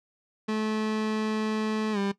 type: tone with pitch glide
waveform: 30% pulse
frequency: 216.6 to 198.62 Hz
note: A3 to G3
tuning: -27 to +23 cents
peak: -23 dBFS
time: 0.48-2.12 s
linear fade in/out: 10 ms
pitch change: -150 cents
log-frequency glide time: 1.92-1.98 s
effects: noise-tail reverb RT60 0.1 s tail -17 dB re dry + low-pass 5000 Hz 12 dB/octave